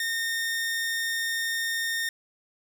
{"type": "tone", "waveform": "sawtooth", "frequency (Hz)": 1831, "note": "A#6", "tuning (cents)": -32, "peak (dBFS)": -23, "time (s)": [0, 2.09], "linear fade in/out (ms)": 2, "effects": []}